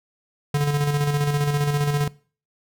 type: tone with tremolo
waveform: square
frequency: 145.2 Hz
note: D3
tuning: 19 cents flat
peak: -18 dBFS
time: 0.54-2.08 s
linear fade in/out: 5 ms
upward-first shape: square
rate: 15 Hz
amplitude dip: 40%
effects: noise-tail reverb RT60 0.4 s tail -21 dB re dry